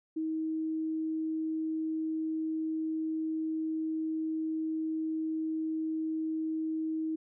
sine tone, 317.4 Hz, D#4, 35 cents sharp, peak -30 dBFS, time 0.16-7.16 s, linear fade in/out 10 ms, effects none

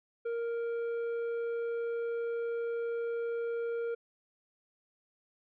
sine tone with tanh clipping, 466.2 Hz, A#4, in tune, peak -33 dBFS, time 0.25-3.95 s, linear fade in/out 10 ms, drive 7 dB, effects none

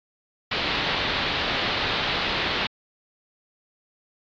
white low-pass noise, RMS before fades -26 dBFS, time 0.51-2.67 s, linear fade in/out 5 ms, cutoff 4200 Hz, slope 48 dB/octave, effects AAC 64 kbps

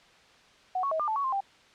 sine tone with pitch steps, 740 / 1110 / 637 / 1199 / 874 / 1119 / 1053 / 789 Hz, F#5 / C#6 / D#5 / D6 / A5 / C#6 / C6 / G5, 0 / +2 / +41 / +36 / -12 / +16 / +11 / +11 cents, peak -26 dBFS, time 0.75-1.406 s, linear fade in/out 5 ms, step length 82 ms, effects white hiss -57 dBFS RMS until 1.74 s + low-pass 4000 Hz 12 dB/octave

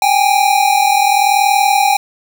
square tone pair together, 784 / 824.8 Hz, G5 / G#5, 0 / -12 cents, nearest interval minor second, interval 88 cents, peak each -13 dBFS, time 0.02-1.97 s, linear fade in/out 2 ms, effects none

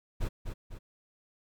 brown noise with echo, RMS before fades -30 dBFS, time 0.2-0.29 s, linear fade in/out 20 ms, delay 250 ms, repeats 2, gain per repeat -6 dB, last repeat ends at 0.79 s, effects none

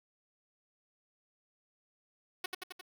5% pulse tone with echo, 370 Hz, F#4, in tune, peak -22 dBFS, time 2.44-2.46 s, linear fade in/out 5 ms, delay 88 ms, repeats 4, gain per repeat -3 dB, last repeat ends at 2.812 s, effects none

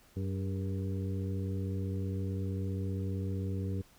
harmonic tone with a mistuned harmonic, 95.4 Hz, G2, 47 cents flat, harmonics 1 / 2 / 3 / 4 / 5, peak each -33 / -39 / -43 / -45 / -47 dBFS, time 0.16-3.82 s, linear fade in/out 10 ms, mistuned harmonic 4, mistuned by +68 cents, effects pink hiss -62 dBFS RMS until 3.98 s

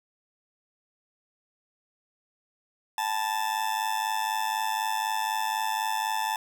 40% pulse tone with amplitude modulation, 879 Hz, A5, 2 cents flat, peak -22 dBFS, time 2.98-6.36 s, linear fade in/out 2 ms, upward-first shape sine, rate 104 Hz, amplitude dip 75%, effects none

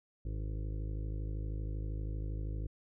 harmonic tone with a mistuned harmonic, 52.7 Hz, G#1, 26 cents sharp, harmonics 1 / 2 / 3 / 5 / 6 / 7 / 8 / 9 / 10, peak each -36 / -41 / -49 / -55 / -51 / -57 / -58 / -59 / -61 dBFS, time 0.25-2.67 s, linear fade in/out 5 ms, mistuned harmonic 10, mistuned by -15 cents, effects none

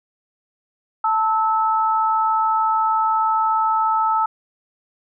sine tone pair together, 883.2 / 1303 Hz, A5 / E6, +6 / -20 cents, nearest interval perfect fifth, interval 674 cents, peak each -18 / -19 dBFS, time 1.04-4.26 s, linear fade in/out 5 ms, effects none

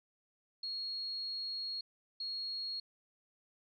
sine tone bursts at uneven times, 4300 Hz, C8, 47 cents sharp, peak -37 dBFS, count 2, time 0.63-1.81 / 2.2-2.8 s, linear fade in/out 5 ms, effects none

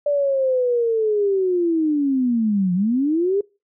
sine linear two-way sweep, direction down then up, 586 to 174.61 to 413.5 Hz, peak -16 dBFS, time 0.06-3.41 s, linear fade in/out 5 ms, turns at 2.74 s, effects noise-tail reverb RT60 0.3 s tail -25 dB re dry

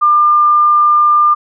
sine tone, 1199 Hz, D6, 36 cents sharp, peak -6 dBFS, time 0.01-1.35 s, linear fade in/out 20 ms, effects none

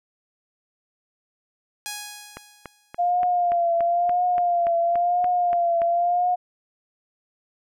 5% pulse tone with exponential decay, 830.6 Hz, G#5, in tune, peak -17 dBFS, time 1.86-3.11 s, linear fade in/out 0 ms, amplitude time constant 270 ms
click train, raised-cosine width 0.5 ms, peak -19 dBFS, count 13, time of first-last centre 2.37-5.818 s, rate 3.48 Hz
sine tone with vibrato, 698.5 Hz, F5, in tune, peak -18 dBFS, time 2.98-6.36 s, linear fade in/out 20 ms, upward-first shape triangle, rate 0.98 Hz, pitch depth 57 cents each way
effects none

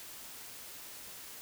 silence, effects white hiss -48 dBFS RMS until 1.41 s

